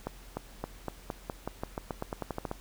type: accelerating click train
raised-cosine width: 1 ms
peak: -19 dBFS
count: 17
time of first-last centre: 0.07-2.514 s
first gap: 300 ms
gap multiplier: 0.9
effects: added 43 Hz sine -50 dBFS peak until 2.6 s + pink hiss -54 dBFS RMS until 2.6 s